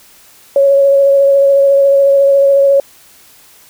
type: tone with vibrato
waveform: sine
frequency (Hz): 554.4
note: C#5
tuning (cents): 0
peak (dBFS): -5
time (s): 0.56-2.8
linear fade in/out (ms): 2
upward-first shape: sine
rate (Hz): 14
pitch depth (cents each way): 15
effects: white hiss -43 dBFS RMS until 3.69 s